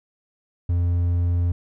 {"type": "tone", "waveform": "triangle", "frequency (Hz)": 87.1, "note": "F2", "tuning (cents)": -4, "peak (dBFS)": -16, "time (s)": [0.69, 1.52], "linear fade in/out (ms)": 5, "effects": []}